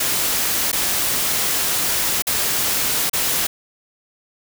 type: noise with dropouts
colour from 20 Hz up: white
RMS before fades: -20 dBFS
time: 0-3.47 s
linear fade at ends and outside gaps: 5 ms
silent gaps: 0.717-0.728 / 2.222-2.269 / 3.097-3.132 s
effects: none